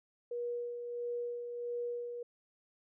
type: tone with tremolo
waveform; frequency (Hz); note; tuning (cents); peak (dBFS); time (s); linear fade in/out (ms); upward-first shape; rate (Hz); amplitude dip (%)
sine; 480; B4; -49; -34; 0.31-2.23; 5; sine; 1.5; 45
effects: none